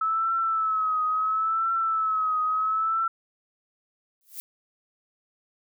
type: tone with vibrato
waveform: sine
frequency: 1299 Hz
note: E6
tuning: 26 cents flat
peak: -22 dBFS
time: 0.01-3.08 s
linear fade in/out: 5 ms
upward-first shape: triangle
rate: 0.73 Hz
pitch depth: 66 cents each way
type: noise with exponential growth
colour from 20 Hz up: violet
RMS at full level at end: -33 dBFS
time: 4.21-4.4 s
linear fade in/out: 0 ms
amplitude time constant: 40 ms
effects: none